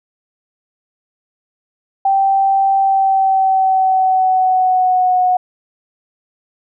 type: tone with pitch glide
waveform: sine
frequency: 780 to 732 Hz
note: G5 to F#5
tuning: -9 to -19 cents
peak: -10 dBFS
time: 2.05-5.37 s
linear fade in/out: 5 ms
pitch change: -110 cents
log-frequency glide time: 2.78-5.21 s
effects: none